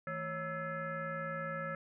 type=tone with frequency modulation; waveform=sine; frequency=932.3 Hz; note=A#5; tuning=in tune; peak=-36 dBFS; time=0.07-1.75 s; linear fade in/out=2 ms; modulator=385 Hz; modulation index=2.3; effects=none